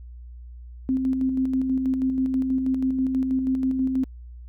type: tone with tremolo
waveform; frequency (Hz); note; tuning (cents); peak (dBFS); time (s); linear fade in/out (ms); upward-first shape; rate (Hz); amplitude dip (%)
sine; 261.6; C4; 0; -19; 0.89-4.04; 0; square; 6.2; 35
effects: added 60 Hz sine -38 dBFS peak until 4.48 s